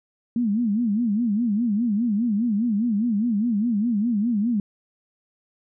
sine tone with vibrato, 221.1 Hz, A3, 9 cents sharp, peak -19 dBFS, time 0.36-4.6 s, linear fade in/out 2 ms, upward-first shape sine, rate 4.9 Hz, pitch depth 180 cents each way, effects none

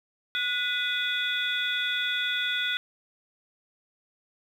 sine tone cluster, 1460 / 2002 / 2489 / 3414 / 3684 Hz, F#6 / B6 / D#7 / G#7 / A#7, -24 / +23 / 0 / +47 / -21 cents, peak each -29 / -35 / -34 / -29 / -37 dBFS, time 0.35-2.77 s, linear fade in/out 0 ms, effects tanh soft clip ceiling -15 dBFS + 9-bit

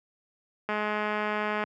click train, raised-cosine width 0.5 ms, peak -15 dBFS, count 201, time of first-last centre 0.69-1.638 s, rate 211 Hz, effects high-pass 150 Hz 12 dB/octave

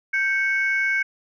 sine tone pair together, 1566.2 / 2215 Hz, G6 / C#7, -2 / -2 cents, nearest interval tritone, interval 600 cents, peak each -21 dBFS, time 0.13-1.03 s, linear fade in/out 10 ms, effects tanh soft clip ceiling -13 dBFS

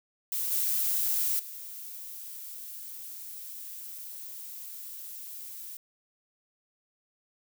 violet noise with level steps, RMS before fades -31 / -28 / -42 dBFS, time 0.32-5.77 s, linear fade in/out 2 ms, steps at 0.51 / 1.39 s, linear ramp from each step 5 ms, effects none

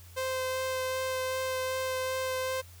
sawtooth tone with vibrato, 519 Hz, C5, 14 cents flat, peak -26 dBFS, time 0.16-2.62 s, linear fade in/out 20 ms, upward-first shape sine, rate 2.6 Hz, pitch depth 9 cents each way, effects added 87 Hz sine -49 dBFS peak until 2.8 s + white hiss -56 dBFS RMS until 2.8 s

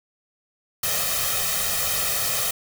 white noise with comb filter, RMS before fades -24 dBFS, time 0.83-2.51 s, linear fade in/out 5 ms, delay 1.6 ms, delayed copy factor +0.9, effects none

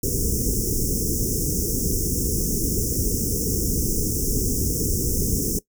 pink band-stop noise, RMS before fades -23 dBFS, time 0.03-5.59 s, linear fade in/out 5 ms, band 480 to 5400 Hz, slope 96 dB/octave, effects noise-tail reverb RT60 0.1 s tail -19 dB re dry

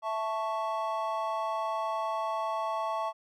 triangle chord, A major, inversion second, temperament equal, 659.3 / 880 / 1108.7 Hz, E5 / A5 / C#6, 0 / 0 / 0 cents, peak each -32 dBFS, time 0.02-3.13 s, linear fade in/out 50 ms, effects none

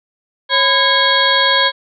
harmonic tone with a mistuned harmonic, 547 Hz, C#5, 23 cents flat, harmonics 1 / 2 / 3 / 4 / 6 / 7 / 8, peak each -20 / -17 / -16 / -22 / -16 / -20 / -21 dBFS, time 0.49-1.72 s, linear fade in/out 50 ms, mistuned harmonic 2, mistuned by -150 cents, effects none

